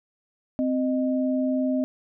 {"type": "tone pair together", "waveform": "sine", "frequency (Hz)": [259.8, 618], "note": ["C4", "D#5"], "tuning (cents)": [-12, -12], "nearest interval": "octave + minor third", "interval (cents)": 1500, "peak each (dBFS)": [-22, -28], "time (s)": [0.59, 1.84], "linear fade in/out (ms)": 0, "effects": []}